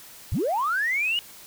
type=linear sweep; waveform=sine; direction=up; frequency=60.7 to 2943 Hz; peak=-21 dBFS; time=0.32-1.19 s; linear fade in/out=0 ms; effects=tanh soft clip ceiling -17 dBFS + white hiss -46 dBFS RMS until 1.46 s